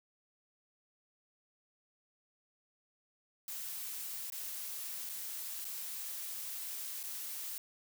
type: noise with dropouts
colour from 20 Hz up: blue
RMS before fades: -42 dBFS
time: 3.48-7.58 s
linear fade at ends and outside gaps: 1 ms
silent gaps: 4.301-4.322 / 5.091-5.095 / 5.645-5.651 / 7.031-7.037 s
effects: none